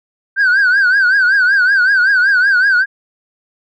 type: tone with vibrato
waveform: sine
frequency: 1539 Hz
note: G6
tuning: 32 cents flat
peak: -6 dBFS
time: 0.36-2.86 s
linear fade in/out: 50 ms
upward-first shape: triangle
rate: 5.3 Hz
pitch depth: 140 cents each way
effects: tanh soft clip ceiling -7 dBFS